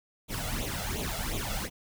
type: noise with flanger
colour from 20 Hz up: pink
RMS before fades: -33 dBFS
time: 0.28-1.7 s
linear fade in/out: 50 ms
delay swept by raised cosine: 0.29 to 1.49 ms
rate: 2.8 Hz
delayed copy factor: +0.75
effects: none